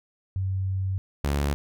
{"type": "tone pair in turn", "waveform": ["sine", "sawtooth"], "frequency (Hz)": [95.2, 71.32], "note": ["F#2", "C#2"], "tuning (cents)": [50, 50], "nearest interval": "perfect fourth", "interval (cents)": 500, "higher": "first", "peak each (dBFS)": [-24, -19], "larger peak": "second", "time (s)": [[0.36, 0.98], [1.24, 1.54]], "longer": "first", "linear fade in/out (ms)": 0, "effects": []}